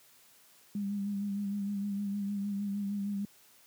sine tone with vibrato, 201.4 Hz, G3, 47 cents sharp, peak -31 dBFS, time 0.75-3.25 s, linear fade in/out 2 ms, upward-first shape sine, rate 6.5 Hz, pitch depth 34 cents each way, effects white hiss -61 dBFS RMS until 3.66 s + high-pass 100 Hz 12 dB/octave

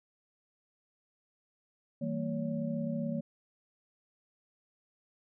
sine tone cluster, 161.8 / 193.2 / 229.1 / 564 Hz, E3 / G3 / A#3 / C#5, -32 / -25 / -30 / +30 cents, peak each -37 / -40 / -34 / -40 dBFS, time 2.01-3.21 s, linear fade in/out 10 ms, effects none

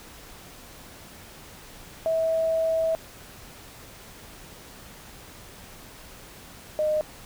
sine tone pair in turn, 649 / 613.3 Hz, E5 / D#5, -27 / -25 cents, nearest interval minor second, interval 98 cents, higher first, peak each -21 dBFS, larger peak neither, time 2.06-2.95 / 6.79-7.01 s, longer first, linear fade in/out 0 ms, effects pink hiss -46 dBFS RMS until 7.25 s

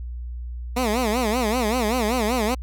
15% pulse tone with vibrato, 231.8 Hz, A#3, 10 cents flat, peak -14 dBFS, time 0.76-2.55 s, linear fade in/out 10 ms, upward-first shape sine, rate 5.2 Hz, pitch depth 190 cents each way, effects added 60 Hz sine -29 dBFS peak until 2.62 s

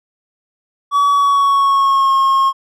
triangle tone with pitch glide, 1137 to 1080 Hz, C#6 to C#6, +44 to -45 cents, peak -8 dBFS, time 0.91-2.53 s, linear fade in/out 50 ms, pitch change -89 cents, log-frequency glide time 1.1-2.12 s, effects none

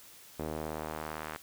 sawtooth tone with band-pass filter sweep, 77.78 Hz, D#2, in tune, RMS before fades -39 dBFS, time 0.39-1.37 s, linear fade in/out 5 ms, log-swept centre 450 to 1500 Hz, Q 1, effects white hiss -54 dBFS RMS until 1.42 s

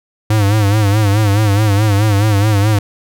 square tone with vibrato, 103.83 Hz, G#2, in tune, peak -10 dBFS, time 0.3-2.79 s, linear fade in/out 5 ms, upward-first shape sine, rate 4.7 Hz, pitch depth 92 cents each way, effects none

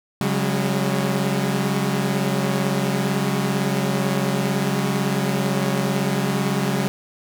sawtooth chord, C# suspended fourth, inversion none, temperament equal with one note detuned, 138.59 / 185 / 202.9 Hz, C#3 / F#3 / G#3, 0 / 0 / -40 cents, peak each -20 dBFS, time 0.21-6.88 s, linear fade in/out 0 ms, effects none

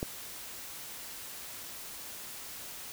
click, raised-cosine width 2 ms, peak -19 dBFS, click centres 0.029 s, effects white hiss -44 dBFS RMS until 2.92 s

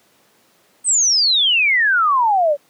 sine exponential sweep, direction down, 8550 to 554.4 Hz, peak -12 dBFS, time 0.84-2.57 s, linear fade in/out 50 ms, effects pink hiss -56 dBFS RMS until 2.69 s + high-pass 200 Hz 12 dB/octave

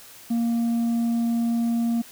triangle tone with tanh clipping, 233.1 Hz, A#3, in tune, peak -21 dBFS, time 0.3-2.02 s, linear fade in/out 10 ms, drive 8 dB, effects white hiss -46 dBFS RMS until 2.11 s

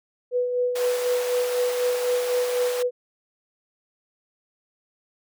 sine tone with tremolo, 493.9 Hz, B4, in tune, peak -19 dBFS, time 0.31-2.91 s, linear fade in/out 50 ms, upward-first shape sine, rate 4 Hz, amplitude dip 45%
pink high-pass noise, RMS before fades -34 dBFS, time 0.75-2.83 s, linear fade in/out 10 ms, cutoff 440 Hz, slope 48 dB/octave
effects none

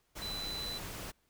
sine tone in noise, 4000 Hz, B7, 21 cents sharp, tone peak -38 dBFS, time 0.21-0.79 s, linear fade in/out 20 ms, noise pink, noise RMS -43 dBFS, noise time 0.15-1.12 s, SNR +2 dB, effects pink hiss -74 dBFS RMS until 1.29 s

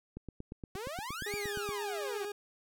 click train, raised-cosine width 3 ms, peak -29 dBFS, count 14, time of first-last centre 0.17-1.69 s, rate 8.55 Hz
sawtooth exponential two-way sweep, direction up then down, 363.9 to 2409 to 363.9 Hz, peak -35 dBFS, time 0.75-2.25 s, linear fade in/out 2 ms, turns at 1.35 s
40% pulse tone with vibrato, 410 Hz, G#4, 22 cents flat, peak -36 dBFS, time 1.26-2.32 s, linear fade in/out 5 ms, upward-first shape triangle, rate 11 Hz, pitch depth 18 cents each way
effects none

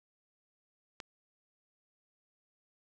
click, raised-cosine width 0.2 ms, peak -24 dBFS, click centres 1.002 s, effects none

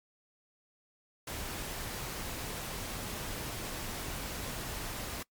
pink noise, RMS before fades -39 dBFS, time 1.27-5.23 s, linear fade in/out 5 ms, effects noise-tail reverb RT60 0.1 s tail -22 dB re dry + MP3 96 kbps

